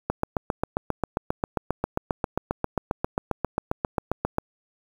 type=click train; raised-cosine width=1 ms; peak=-9 dBFS; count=33; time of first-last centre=0.1-4.384 s; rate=7.47 Hz; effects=7-bit